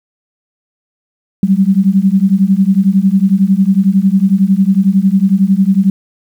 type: beating tone pair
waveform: sine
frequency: 187.9 / 198.9 Hz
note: F#3 / G3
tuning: +27 / +25 cents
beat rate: 11 Hz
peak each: -10 dBFS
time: 1.43-5.9 s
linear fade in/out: 2 ms
effects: 7-bit